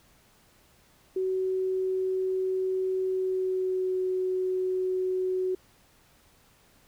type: tone with pitch glide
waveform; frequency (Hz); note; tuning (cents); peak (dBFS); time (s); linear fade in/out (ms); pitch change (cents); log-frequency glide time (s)
sine; 375.5 to 371.2; F#4 to F#4; +26 to +6; -25; 1.16-5.55; 5; -20; 3.04-4.01
effects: pink hiss -61 dBFS RMS until 6.87 s